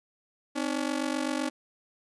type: ring-modulated tone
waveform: sawtooth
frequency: 283.8 Hz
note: C#4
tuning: 41 cents sharp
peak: -21 dBFS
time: 0.55-1.5 s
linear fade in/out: 20 ms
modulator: 23.9 Hz
effects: resampled to 24000 Hz